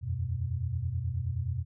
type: chord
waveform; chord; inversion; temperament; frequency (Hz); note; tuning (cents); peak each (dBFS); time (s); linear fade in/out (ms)
sine; E suspended second; none; equal with one note detuned; 82.41 / 91.81 / 123.47; E2 / F#2 / B2; 0 / -13 / 0; -35 / -33 / -33; 0.01-1.65; 50
effects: none